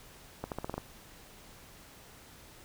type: accelerating click train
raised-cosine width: 1 ms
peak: -21 dBFS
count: 7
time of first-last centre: 0.44-0.78 s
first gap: 78 ms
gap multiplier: 0.87
effects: pink hiss -54 dBFS RMS until 2.64 s